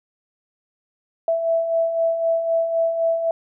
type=beating tone pair; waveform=sine; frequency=658 / 661.9 Hz; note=E5 / E5; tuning=-3 / +7 cents; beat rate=3.9 Hz; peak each=-27 / -18 dBFS; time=1.28-3.31 s; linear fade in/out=2 ms; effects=none